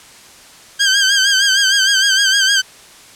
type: tone with vibrato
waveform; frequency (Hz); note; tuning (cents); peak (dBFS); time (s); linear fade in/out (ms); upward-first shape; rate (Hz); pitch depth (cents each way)
15% pulse; 1581; G6; +14; -4; 0.79-2.62; 20; sine; 6.5; 64
effects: white hiss -41 dBFS RMS until 3.15 s + low-pass 9000 Hz 12 dB/octave